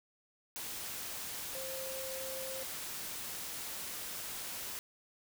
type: tone in noise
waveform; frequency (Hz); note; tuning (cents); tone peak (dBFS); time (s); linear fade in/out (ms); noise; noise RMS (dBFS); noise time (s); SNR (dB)
sine; 528; C5; +16; -42; 1.55-2.63; 0; white; -42; 0.56-4.79; -3
effects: none